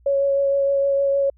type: tone with vibrato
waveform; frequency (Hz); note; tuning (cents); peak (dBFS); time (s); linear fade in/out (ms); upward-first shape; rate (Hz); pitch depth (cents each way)
sine; 555; C#5; +2; -16; 0.06-1.3; 5; triangle; 6.5; 14
effects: added 60 Hz sine -51 dBFS peak until 1.37 s